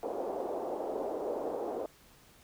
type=band-pass noise; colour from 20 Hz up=pink; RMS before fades=-36 dBFS; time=0.03-1.86 s; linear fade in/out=0 ms; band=370 to 700 Hz; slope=24 dB/octave; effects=pink hiss -60 dBFS RMS until 2.43 s